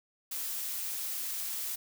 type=noise; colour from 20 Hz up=blue; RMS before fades=-36 dBFS; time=0.31-1.76 s; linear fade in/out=10 ms; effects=none